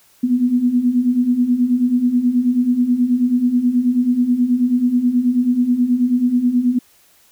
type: beating tone pair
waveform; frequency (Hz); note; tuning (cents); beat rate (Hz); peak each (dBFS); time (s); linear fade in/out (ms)
sine; 240 / 249.3; B3 / B3; -49 / +16; 9.3; -19 / -14; 0.23-6.79; 10
effects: white hiss -53 dBFS RMS until 7.31 s